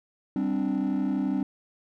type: chord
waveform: triangle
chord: G suspended fourth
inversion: none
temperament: equal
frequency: 196 / 261.6 / 293.7 Hz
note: G3 / C4 / D4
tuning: 0 / 0 / 0 cents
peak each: -26 / -25 / -26 dBFS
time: 0.36-1.43 s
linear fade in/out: 2 ms
effects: tanh soft clip ceiling -18 dBFS